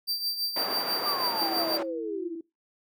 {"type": "tone with tremolo", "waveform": "45% pulse", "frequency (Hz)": 4682, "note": "D8", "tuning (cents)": -6, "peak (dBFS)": -25, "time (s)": [0.07, 1.78], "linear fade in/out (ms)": 20, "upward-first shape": "triangle", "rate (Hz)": 6.1, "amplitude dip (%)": 70}
{"type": "band-pass noise", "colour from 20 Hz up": "white", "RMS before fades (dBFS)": -34, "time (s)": [0.56, 1.83], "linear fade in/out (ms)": 5, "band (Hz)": [340, 960], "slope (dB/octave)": 12}
{"type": "exponential sweep", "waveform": "sine", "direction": "down", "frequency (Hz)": [1227, 318.7], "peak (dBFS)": -31, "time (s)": [1.05, 2.36], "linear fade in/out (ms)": 10}
{"type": "tone", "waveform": "sine", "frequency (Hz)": 329.6, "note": "E4", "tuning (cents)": 0, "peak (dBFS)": -34, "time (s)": [1.41, 2.41], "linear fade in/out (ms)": 5}
{"effects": ["noise-tail reverb RT60 0.2 s tail -20 dB re dry"]}